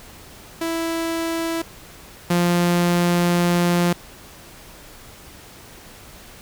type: tone pair in turn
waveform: sawtooth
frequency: 330 / 174.47 Hz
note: E4 / F3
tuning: +2 / -1 cents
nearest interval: major seventh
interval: 1103 cents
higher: first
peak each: -18 / -12 dBFS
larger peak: second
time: 0.61-1.62 / 2.3-3.93 s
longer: second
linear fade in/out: 5 ms
effects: pink hiss -43 dBFS RMS until 6.41 s